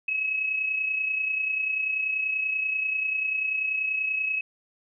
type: tone with amplitude modulation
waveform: sine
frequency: 2568 Hz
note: E7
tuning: 46 cents flat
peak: -22 dBFS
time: 0.08-4.41 s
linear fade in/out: 5 ms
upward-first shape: sine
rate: 30.3 Hz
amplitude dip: 50%
effects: none